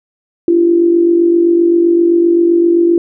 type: tone with amplitude modulation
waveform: sine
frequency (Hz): 341.3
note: F4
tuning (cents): -40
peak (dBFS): -4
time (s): 0.48-2.98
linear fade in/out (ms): 2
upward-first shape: sine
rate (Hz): 47.7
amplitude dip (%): 55
effects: none